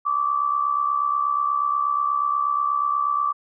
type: tone with amplitude modulation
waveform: sine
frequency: 1160 Hz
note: D6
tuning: 22 cents flat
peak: -16 dBFS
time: 0.05-3.33 s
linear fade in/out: 20 ms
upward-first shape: sine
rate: 68.3 Hz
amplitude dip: 70%
effects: none